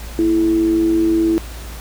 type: tone with amplitude modulation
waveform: sine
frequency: 330 Hz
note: E4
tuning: 2 cents sharp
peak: -10 dBFS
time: 0.19-1.38 s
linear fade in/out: 0 ms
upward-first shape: sine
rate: 98.5 Hz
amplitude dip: 45%
effects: added 57 Hz sine -29 dBFS peak until 1.8 s + pink hiss -36 dBFS RMS until 1.8 s